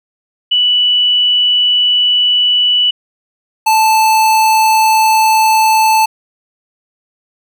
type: tone pair in turn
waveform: sine / square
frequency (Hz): 2960 / 877.5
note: F#7 / A5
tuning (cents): 0 / -5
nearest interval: octave + major sixth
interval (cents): 2105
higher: first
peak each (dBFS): -8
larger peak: neither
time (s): 0.51-2.91 / 3.66-6.06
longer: neither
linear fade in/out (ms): 10
effects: none